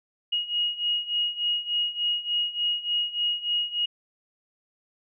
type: beating tone pair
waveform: sine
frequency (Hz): 2881 / 2884.4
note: F#7 / F#7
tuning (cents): -47 / -45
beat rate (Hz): 3.4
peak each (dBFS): -29 / -26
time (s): 0.32-3.86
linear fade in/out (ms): 10
effects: none